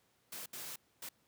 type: noise bursts at uneven times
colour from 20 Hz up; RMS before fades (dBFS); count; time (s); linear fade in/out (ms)
white; -45; 3; 0.32-0.46 / 0.53-0.76 / 1.02-1.09; 5
effects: pink hiss -73 dBFS RMS until 1.27 s + high-pass 100 Hz 12 dB/octave